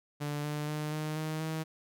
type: tone with pitch steps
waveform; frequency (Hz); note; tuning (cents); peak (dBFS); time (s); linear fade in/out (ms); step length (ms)
sawtooth; 146.83 / 149.14 / 151.48 / 153.86 / 156.28 / 158.74; D3 / D3 / D#3 / D#3 / D#3 / D#3; 0 / +27 / -46 / -19 / +8 / +35; -29; 0.2-1.64; 20; 240
effects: none